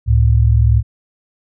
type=tone pair together; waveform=sine; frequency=69.3 / 110 Hz; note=C#2 / A2; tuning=0 / 0 cents; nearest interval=minor sixth; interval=800 cents; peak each=-11 dBFS; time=0.06-0.83 s; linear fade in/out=50 ms; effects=none